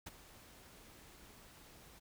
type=noise with ADSR envelope; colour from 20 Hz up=pink; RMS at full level=-45 dBFS; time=0.06-2 s; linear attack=11 ms; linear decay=22 ms; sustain=-14 dB; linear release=19 ms; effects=none